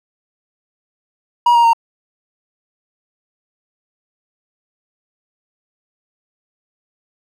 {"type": "tone with pitch steps", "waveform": "triangle", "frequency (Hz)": [957, 939.5, 922.3], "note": ["A#5", "A#5", "A#5"], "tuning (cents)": [45, 13, -19], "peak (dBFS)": -6, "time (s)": [1.46, 1.733], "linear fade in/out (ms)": 5, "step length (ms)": 91, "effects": []}